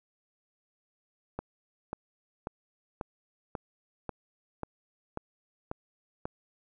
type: click train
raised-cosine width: 1 ms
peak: -20 dBFS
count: 10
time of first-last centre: 1.39-6.255 s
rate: 1.85 Hz
effects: none